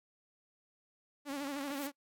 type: tone with vibrato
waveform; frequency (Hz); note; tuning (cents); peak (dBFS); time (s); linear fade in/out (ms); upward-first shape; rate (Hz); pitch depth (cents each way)
sawtooth; 281; C#4; +24; -33; 1.25-1.92; 50; sine; 13; 71
type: noise with exponential growth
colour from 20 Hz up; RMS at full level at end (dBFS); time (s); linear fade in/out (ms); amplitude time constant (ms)
blue; -43; 1.51-1.87; 2; 78
effects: noise-tail reverb RT60 0.1 s tail -23 dB re dry + AAC 64 kbps